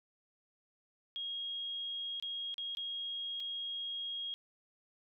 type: tone with dropouts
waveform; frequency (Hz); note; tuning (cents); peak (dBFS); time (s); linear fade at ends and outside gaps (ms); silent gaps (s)
sine; 3272; G#7; -26; -37; 1.16-4.34; 0; 2.199-2.225 / 2.542-2.581 / 2.75-2.771 / 3.4-3.403
effects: none